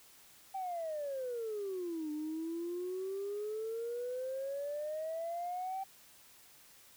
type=exponential two-way sweep; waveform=sine; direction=down then up; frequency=784 to 299.2 to 778 Hz; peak=-35 dBFS; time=0.54-5.84 s; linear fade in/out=10 ms; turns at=2.11 s; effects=tanh soft clip ceiling -32 dBFS + white hiss -60 dBFS RMS until 6.96 s